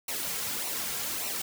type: noise with flanger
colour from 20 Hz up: white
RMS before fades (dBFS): -33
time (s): 0.08-1.42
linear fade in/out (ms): 5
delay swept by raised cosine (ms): 0.6 to 3.4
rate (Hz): 1.7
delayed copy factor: -0.65
effects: none